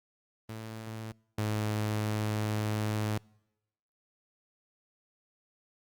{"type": "tone pair in turn", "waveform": "sawtooth", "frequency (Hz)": [110.7, 106.76], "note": ["A2", "G#2"], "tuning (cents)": [11, 48], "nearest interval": "minor second", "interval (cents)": 63, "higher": "first", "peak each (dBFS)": [-34, -25], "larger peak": "second", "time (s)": [[0.49, 1.12], [1.38, 3.18]], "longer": "second", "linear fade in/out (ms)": 5, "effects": ["noise-tail reverb RT60 0.9 s tail -26 dB re dry", "Opus 32 kbps"]}